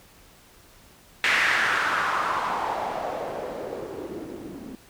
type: noise with low-pass filter sweep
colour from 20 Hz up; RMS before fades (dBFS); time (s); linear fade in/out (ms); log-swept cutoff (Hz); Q
blue; -27; 1.24-4.75; 0; 2100 to 250; 3
effects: pink hiss -53 dBFS RMS until 4.89 s